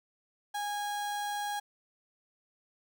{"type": "tone", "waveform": "35% pulse", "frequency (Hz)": 823, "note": "G#5", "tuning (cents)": -16, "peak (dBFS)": -31, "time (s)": [0.54, 1.6], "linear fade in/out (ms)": 10, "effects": []}